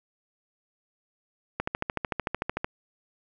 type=click train; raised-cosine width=0.5 ms; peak=-12 dBFS; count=15; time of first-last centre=1.6-2.645 s; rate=13.4 Hz; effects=none